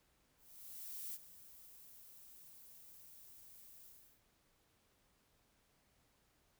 violet noise with ADSR envelope, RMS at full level -45 dBFS, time 0.37-4.22 s, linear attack 770 ms, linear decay 37 ms, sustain -14 dB, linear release 350 ms, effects pink hiss -75 dBFS RMS until 6.59 s

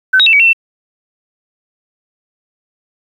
sine tone with pitch steps, 1525 / 3798 / 2668 / 2270 / 2708 / 2684 Hz, G6 / A#7 / E7 / C#7 / E7 / E7, -48 / +32 / +20 / +41 / +46 / +31 cents, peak -5 dBFS, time 0.13-0.532 s, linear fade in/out 10 ms, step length 67 ms, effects 7-bit

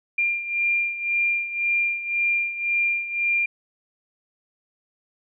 sine beating tone pair, 2392 / 2393.9 Hz, D7 / D7, +31 / +33 cents, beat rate 1.9 Hz, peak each -22 / -27 dBFS, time 0.18-3.46 s, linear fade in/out 5 ms, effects none

